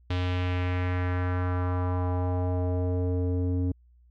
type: tone with low-pass filter sweep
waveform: square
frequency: 90.2 Hz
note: F#2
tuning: 44 cents flat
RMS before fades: -27 dBFS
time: 0.1-3.72 s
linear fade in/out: 5 ms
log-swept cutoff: 3500 to 320 Hz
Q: 2.1
effects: added 60 Hz sine -55 dBFS peak until 4.1 s